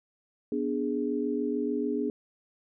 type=chord; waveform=sine; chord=G# diminished; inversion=first; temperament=equal; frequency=246.9 / 293.7 / 415.3 Hz; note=B3 / D4 / G#4; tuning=0 / 0 / 0 cents; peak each=-31 dBFS; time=0.52-2.1 s; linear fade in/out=2 ms; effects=none